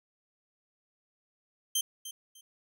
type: tone with echo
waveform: 15% pulse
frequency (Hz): 3136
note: G7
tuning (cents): 0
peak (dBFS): -19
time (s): 1.75-1.81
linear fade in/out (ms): 5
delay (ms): 300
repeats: 2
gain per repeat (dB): -13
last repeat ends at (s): 2.41
effects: none